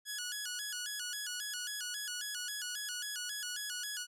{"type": "tone with vibrato", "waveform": "10% pulse", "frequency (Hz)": 1568, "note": "G6", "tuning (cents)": 0, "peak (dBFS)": -29, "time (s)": [0.05, 4.07], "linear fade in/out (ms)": 50, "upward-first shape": "square", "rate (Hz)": 3.7, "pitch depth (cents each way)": 120, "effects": []}